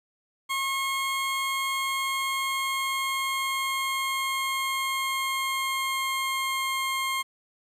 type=tone with pitch glide; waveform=20% pulse; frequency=1082 to 1067.1 Hz; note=C#6 to C6; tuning=-42 to +34 cents; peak=-21 dBFS; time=0.49-7.23 s; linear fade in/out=20 ms; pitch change=-24 cents; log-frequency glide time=0.77-6.73 s; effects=resampled to 32000 Hz + 9-bit